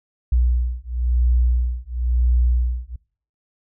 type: beating tone pair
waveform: sine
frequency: 60.3 / 61.28 Hz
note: B1 / B1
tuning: -41 / -13 cents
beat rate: 0.98 Hz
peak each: -19 dBFS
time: 0.32-2.96 s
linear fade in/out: 5 ms
effects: noise-tail reverb RT60 0.5 s tail -25 dB re dry

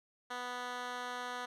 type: tone with band-pass filter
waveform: 10% pulse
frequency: 246.9 Hz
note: B3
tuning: in tune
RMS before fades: -41 dBFS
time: 0.3-1.46 s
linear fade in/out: 10 ms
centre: 1800 Hz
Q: 0.58
effects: none

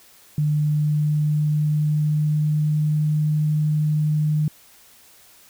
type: tone with pitch glide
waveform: sine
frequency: 150 to 152.09 Hz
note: D3 to D#3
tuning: +37 to -39 cents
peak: -17 dBFS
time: 0.38-4.48 s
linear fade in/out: 2 ms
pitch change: +24 cents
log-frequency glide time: 0.61-3.15 s
effects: white hiss -51 dBFS RMS until 5.49 s

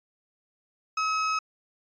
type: tone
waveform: 35% pulse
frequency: 1281 Hz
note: E6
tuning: 50 cents flat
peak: -23 dBFS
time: 0.97-1.39 s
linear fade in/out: 5 ms
effects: resampled to 16000 Hz

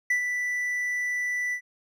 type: tone with ADSR envelope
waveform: triangle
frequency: 1975.5 Hz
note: B6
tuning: in tune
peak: -18 dBFS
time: 0.1-1.61 s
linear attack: 6 ms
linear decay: 97 ms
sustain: -6 dB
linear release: 79 ms
effects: none

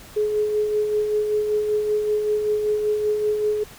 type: tone with tremolo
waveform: sine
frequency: 422.9 Hz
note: G#4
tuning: 31 cents sharp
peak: -17 dBFS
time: 0.16-3.64 s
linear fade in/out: 10 ms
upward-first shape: sine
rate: 5.2 Hz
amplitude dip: 40%
effects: pink hiss -44 dBFS RMS until 3.78 s

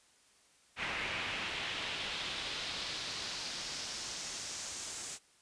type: noise with band-pass filter sweep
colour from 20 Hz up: brown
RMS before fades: -40 dBFS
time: 0.76-5.19 s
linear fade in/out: 50 ms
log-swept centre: 2300 to 7700 Hz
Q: 2
effects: white hiss -66 dBFS RMS until 5.41 s + resampled to 22050 Hz

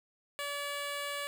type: tone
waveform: 10% pulse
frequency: 573 Hz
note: D5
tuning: 43 cents flat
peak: -27 dBFS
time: 0.39-1.27 s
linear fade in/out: 0 ms
effects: none

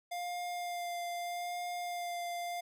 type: tone with vibrato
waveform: square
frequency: 702 Hz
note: F5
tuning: 9 cents sharp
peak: -37 dBFS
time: 0.11-2.61 s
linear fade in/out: 10 ms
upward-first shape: sine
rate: 0.8 Hz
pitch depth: 14 cents each way
effects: none

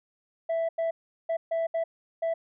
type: tone bursts at uneven times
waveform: sine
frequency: 660 Hz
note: E5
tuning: 2 cents sharp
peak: -22 dBFS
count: 6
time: 0.49-0.69 / 0.78-0.91 / 1.29-1.37 / 1.51-1.67 / 1.74-1.84 / 2.22-2.34 s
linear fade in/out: 10 ms
effects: tanh soft clip ceiling -24 dBFS

